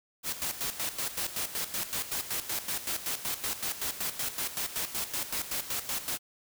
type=noise with tremolo; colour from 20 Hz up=white; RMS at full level=-32 dBFS; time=0.23-6.19 s; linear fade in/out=50 ms; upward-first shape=square; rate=5.3 Hz; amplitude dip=70%; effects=none